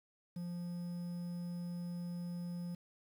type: tone with quantisation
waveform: triangle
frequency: 174.61 Hz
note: F3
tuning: in tune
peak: -37 dBFS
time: 0.36-2.75 s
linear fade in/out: 5 ms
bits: 10
effects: none